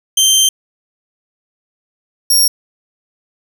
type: tone pair in turn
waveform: 20% pulse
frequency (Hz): 3136 / 5573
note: G7 / F8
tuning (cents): 0 / -5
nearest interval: minor seventh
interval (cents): 995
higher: second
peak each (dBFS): -3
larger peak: neither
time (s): 0.17-0.49 / 2.3-2.48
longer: first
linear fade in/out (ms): 5
effects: none